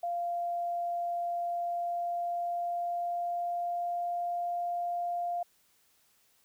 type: tone with pitch glide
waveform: sine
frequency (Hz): 694 to 698.8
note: F5 to F5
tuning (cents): -11 to +1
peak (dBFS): -30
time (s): 0.03-5.43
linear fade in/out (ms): 5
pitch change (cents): +12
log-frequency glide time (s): 1.44-4.2
effects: white hiss -68 dBFS RMS until 6.44 s